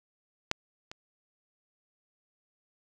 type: clicks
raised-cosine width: 0.2 ms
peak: -9 / -24 dBFS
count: 2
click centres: 0.514 / 0.915 s
effects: none